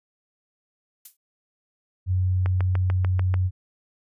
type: noise with exponential decay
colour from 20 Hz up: violet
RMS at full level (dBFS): -34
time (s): 1.05-1.17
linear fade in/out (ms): 5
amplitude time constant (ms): 26
type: tone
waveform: sine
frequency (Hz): 92.2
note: F#2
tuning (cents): -6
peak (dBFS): -19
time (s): 2.06-3.51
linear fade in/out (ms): 50
type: click train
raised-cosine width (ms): 0.5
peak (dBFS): -16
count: 7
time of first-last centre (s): 2.46-3.341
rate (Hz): 6.81
effects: resampled to 32000 Hz

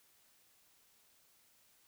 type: silence
effects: white hiss -69 dBFS RMS until 1.87 s

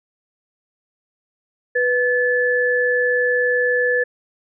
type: tone pair together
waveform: sine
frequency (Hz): 493.9 / 1731.8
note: B4 / A6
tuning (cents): 0 / -28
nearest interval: octave + minor seventh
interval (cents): 2172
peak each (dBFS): -18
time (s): 1.75-4.04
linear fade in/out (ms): 10
effects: none

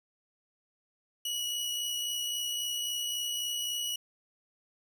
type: tone with amplitude modulation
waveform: sawtooth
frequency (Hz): 2924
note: F#7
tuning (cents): -21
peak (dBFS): -27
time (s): 1.25-3.96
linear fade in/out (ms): 5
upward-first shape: sine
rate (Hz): 63.7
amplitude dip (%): 30
effects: none

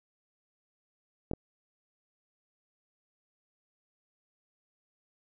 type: clicks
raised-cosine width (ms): 2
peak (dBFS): -19 / -20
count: 2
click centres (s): 1.313 / 1.335
effects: none

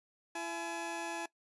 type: tone pair together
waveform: 20% pulse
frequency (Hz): 336.2 / 848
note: E4 / G#5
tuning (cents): +34 / +36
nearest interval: octave + major third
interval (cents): 1602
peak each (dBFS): -36 / -35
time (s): 0.35-1.26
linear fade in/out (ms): 5
effects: noise-tail reverb RT60 0.1 s tail -20 dB re dry + resampled to 24000 Hz

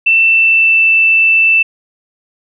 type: tone with pitch glide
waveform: sine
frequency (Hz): 2674 to 2656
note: E7 to E7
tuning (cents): +24 to +12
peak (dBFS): -6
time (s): 0.06-1.63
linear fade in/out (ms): 10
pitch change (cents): -12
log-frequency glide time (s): 0.24-0.89
effects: none

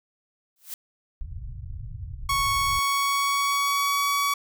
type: noise with exponential growth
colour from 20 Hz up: blue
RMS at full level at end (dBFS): -31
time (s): 0.56-0.74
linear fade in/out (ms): 2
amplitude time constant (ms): 37
type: low-pass noise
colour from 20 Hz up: pink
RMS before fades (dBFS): -35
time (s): 1.21-2.79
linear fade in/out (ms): 0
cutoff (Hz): 130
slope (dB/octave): 48
type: tone with pitch glide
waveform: sawtooth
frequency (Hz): 1108.7 to 1132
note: C#6 to C#6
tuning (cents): 0 to +36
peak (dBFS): -18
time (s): 2.29-4.34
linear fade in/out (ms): 5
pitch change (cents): +36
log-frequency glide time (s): 2.5-4.09
effects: none

